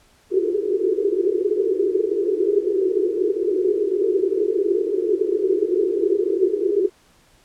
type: band-pass noise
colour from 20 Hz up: white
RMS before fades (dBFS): -20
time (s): 0.3-6.9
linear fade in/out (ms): 50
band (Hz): 350 to 430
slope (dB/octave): 96
effects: pink hiss -56 dBFS RMS until 7.44 s + low-pass 11000 Hz 12 dB/octave